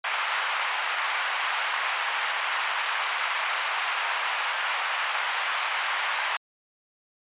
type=band-pass noise; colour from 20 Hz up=pink; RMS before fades=-28 dBFS; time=0.04-6.37 s; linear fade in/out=5 ms; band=880 to 3100 Hz; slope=24 dB/octave; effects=resampled to 8000 Hz